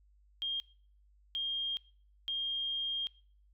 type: tone bursts at uneven times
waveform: sine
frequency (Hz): 3219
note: G7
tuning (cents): +45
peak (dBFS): -32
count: 3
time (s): 0.42-0.6 / 1.35-1.77 / 2.28-3.07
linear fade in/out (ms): 0
effects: noise-tail reverb RT60 0.5 s tail -22 dB re dry + added 50 Hz sine -62 dBFS peak until 3.53 s